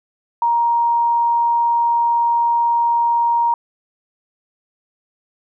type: tone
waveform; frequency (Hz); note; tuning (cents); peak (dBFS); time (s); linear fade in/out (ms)
sine; 939; A#5; +12; -13; 0.42-3.54; 2
effects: none